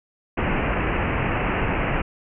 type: low-pass noise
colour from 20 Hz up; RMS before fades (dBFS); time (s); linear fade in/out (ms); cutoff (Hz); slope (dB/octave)
pink; -23; 0.37-2.02; 10; 2800; 96
effects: none